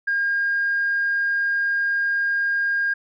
sine tone, 1616 Hz, G#6, 48 cents flat, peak -18 dBFS, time 0.07-2.94 s, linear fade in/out 10 ms, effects tanh soft clip ceiling -14 dBFS

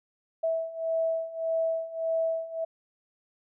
sine beating tone pair, 652 / 653.7 Hz, E5 / E5, -19 / -15 cents, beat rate 1.7 Hz, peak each -31 / -28 dBFS, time 0.43-2.65 s, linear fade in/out 10 ms, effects none

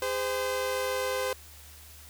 sawtooth tone pair together, 406 / 514 Hz, G#4 / C5, -39 / -31 cents, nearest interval major third, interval 408 cents, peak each -31 / -25 dBFS, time 0.02-1.33 s, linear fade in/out 2 ms, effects added 75 Hz sine -51 dBFS peak until 2.09 s + white hiss -51 dBFS RMS until 2.09 s

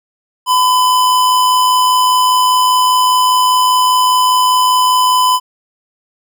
square tone with amplitude modulation, 1008 Hz, B5, 35 cents sharp, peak -8 dBFS, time 0.46-5.4 s, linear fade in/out 50 ms, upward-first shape sine, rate 105 Hz, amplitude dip 25%, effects none

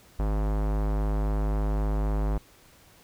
square tone with low-pass filter, 51.91 Hz, G#1, in tune, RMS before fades -26 dBFS, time 0.19-2.38 s, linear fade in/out 5 ms, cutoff 1000 Hz, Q 1.1, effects pink hiss -56 dBFS RMS until 3.03 s

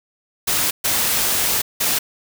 white noise bursts at uneven times, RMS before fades -19 dBFS, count 3, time 0.47-0.71 / 0.84-1.62 / 1.8-1.99 s, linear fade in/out 10 ms, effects none

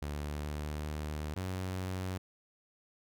sawtooth tone with pitch glide, 73.42 to 75.7 Hz, D2 to D#2, 0 to -47 cents, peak -32 dBFS, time 0.02-1.34 s, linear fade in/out 0 ms, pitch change +53 cents, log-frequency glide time 0.13-0.91 s
sawtooth tone, 93 Hz, F#2, 9 cents sharp, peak -31 dBFS, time 1.36-2.18 s, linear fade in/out 10 ms
effects none

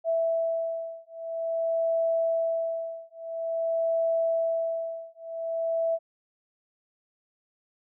sine beating tone pair, 659.3 / 659.79 Hz, E5 / E5, 0 / +1 cents, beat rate 0.49 Hz, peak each -28 dBFS, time 0.04-5.99 s, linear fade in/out 50 ms, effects none

